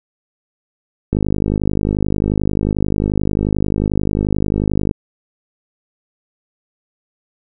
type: click train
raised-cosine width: 3 ms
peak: -4 dBFS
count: 195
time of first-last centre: 1.13-4.912 s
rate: 51.3 Hz
effects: none